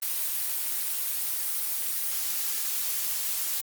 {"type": "noise", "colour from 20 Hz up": "blue", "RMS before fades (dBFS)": -29, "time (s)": [0.02, 3.61], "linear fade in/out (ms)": 5, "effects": ["Opus 32 kbps"]}